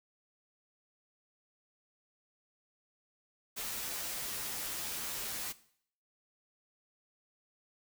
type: noise with comb filter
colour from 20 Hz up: white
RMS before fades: -39 dBFS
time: 3.56-5.53 s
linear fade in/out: 20 ms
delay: 11 ms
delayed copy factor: -0.6
effects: noise-tail reverb RT60 0.6 s tail -17 dB re dry